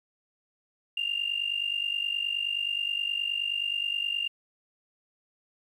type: tone with amplitude modulation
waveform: sine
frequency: 2800 Hz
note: F7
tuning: 4 cents sharp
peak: -23 dBFS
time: 0.97-4.28 s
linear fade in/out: 5 ms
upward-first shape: sine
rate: 49.5 Hz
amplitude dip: 80%
effects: tanh soft clip ceiling -19 dBFS + 10-bit